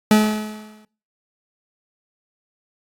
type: tone with exponential decay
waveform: 40% pulse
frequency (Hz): 214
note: A3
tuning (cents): -48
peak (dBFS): -8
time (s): 0.11-0.85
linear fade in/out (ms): 2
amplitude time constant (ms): 160
effects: noise-tail reverb RT60 0.4 s tail -22 dB re dry + AAC 48 kbps